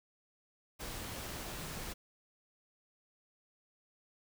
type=tone in noise; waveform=sine; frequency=160 Hz; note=D#3; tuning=49 cents sharp; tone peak=-49 dBFS; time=1.58-1.81 s; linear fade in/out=20 ms; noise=pink; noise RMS=-43 dBFS; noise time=0.79-1.94 s; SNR=-9 dB; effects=none